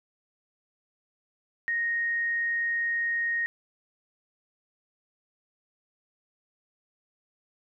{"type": "tone", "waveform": "sine", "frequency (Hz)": 1864.7, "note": "A#6", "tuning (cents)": 0, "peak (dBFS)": -25, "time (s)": [1.68, 3.46], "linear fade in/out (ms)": 0, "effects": []}